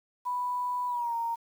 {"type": "tone with pitch glide", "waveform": "sine", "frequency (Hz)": [987.8, 927], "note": ["B5", "A#5"], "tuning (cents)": [0, -10], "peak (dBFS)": -28, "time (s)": [0.25, 1.36], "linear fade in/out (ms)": 20, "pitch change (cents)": -110, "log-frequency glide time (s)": [0.87, 1.15], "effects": ["9-bit"]}